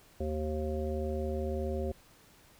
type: harmonic tone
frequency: 76.8 Hz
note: D#2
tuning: 22 cents flat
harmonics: 1 / 3 / 5 / 7 / 9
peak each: -34 / -39 / -37 / -38 / -45 dBFS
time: 0.2-1.92 s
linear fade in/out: 5 ms
effects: pink hiss -60 dBFS RMS until 2.59 s